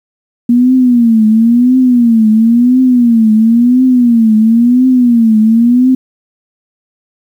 sine tone with vibrato, 236.2 Hz, A#3, 23 cents sharp, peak -4 dBFS, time 0.49-5.95 s, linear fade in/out 5 ms, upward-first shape triangle, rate 0.97 Hz, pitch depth 170 cents each way, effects 7-bit

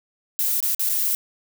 violet noise with dropouts, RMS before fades -22 dBFS, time 0.39-1.15 s, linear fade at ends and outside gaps 0 ms, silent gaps 0.604-0.627 / 0.748-0.795 / 0.891-0.896 s, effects none

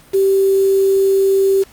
sine tone with quantisation, 388.8 Hz, G4, 14 cents flat, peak -10 dBFS, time 0.13-1.64 s, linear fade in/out 20 ms, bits 5, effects pink hiss -46 dBFS RMS until 1.72 s + Opus 48 kbps

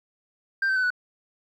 sine tone with pitch steps, 1575 / 1542.6 / 1510.8 / 1479.7 Hz, G6 / G6 / F#6 / F#6, +8 / -28 / +36 / 0 cents, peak -18 dBFS, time 0.62-0.904 s, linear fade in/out 5 ms, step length 71 ms, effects tanh soft clip ceiling -20 dBFS + 10-bit

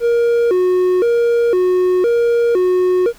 triangle tone with vibrato, 414.6 Hz, G#4, 3 cents flat, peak -9 dBFS, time 0-3.13 s, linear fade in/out 50 ms, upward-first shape square, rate 0.98 Hz, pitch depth 220 cents each way, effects pink hiss -45 dBFS RMS until 3.18 s

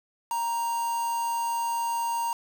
triangle tone with quantisation, 932.3 Hz, A#5, in tune, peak -24 dBFS, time 0.31-2.33 s, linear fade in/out 2 ms, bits 6, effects none

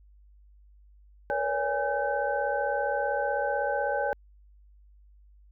sine tone cluster, 454.9 / 490.7 / 567 / 821 / 1532 Hz, A#4 / B4 / C#5 / G#5 / G6, -42 / -11 / +39 / -20 / -40 cents, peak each -38 / -35 / -29 / -30 / -33 dBFS, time 1.3-4.13 s, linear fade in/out 0 ms, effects added 50 Hz sine -53 dBFS peak until 5.51 s

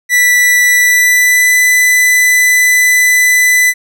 45% pulse tone with pitch glide, 1969 to 1996.5 Hz, B6 to B6, -6 to +18 cents, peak -6 dBFS, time 0.09-3.74 s, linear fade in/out 50 ms, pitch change +24 cents, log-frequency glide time 0.76-1.56 s, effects none

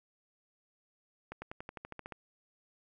accelerating click train, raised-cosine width 0.5 ms, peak -27 dBFS, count 11, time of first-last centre 1.32-2.123 s, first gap 100 ms, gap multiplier 0.95, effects none

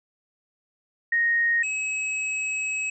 sine / square tone pair in turn, 1864.7 / 2565 Hz, A#6 / E7, 0 / -48 cents, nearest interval tritone, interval 552 cents, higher second, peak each -19 / -26 dBFS, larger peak first, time 1.12-1.63 / 1.63-2.9 s, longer second, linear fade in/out 5 ms, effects resampled to 22050 Hz

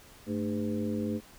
harmonic tone with a mistuned harmonic, 101.1 Hz, G#2, 46 cents flat, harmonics 1 / 2 / 3 / 4 / 5, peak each -39 / -31 / -36 / -39 / -39 dBFS, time 0.26-1.21 s, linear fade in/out 50 ms, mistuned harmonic 2, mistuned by +140 cents, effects pink hiss -54 dBFS RMS until 1.38 s

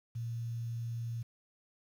sine tone with quantisation, 116.54 Hz, A#2, in tune, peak -35 dBFS, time 0.15-1.23 s, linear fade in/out 10 ms, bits 10, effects none

